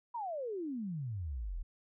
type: exponential sweep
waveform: sine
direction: down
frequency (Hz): 988 to 35.52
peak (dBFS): -36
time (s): 0.14-1.63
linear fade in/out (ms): 10
effects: none